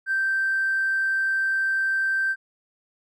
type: tone with tanh clipping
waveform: triangle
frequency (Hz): 1563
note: G6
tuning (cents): -6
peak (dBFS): -20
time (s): 0.06-2.36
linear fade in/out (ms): 50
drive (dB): 1
effects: none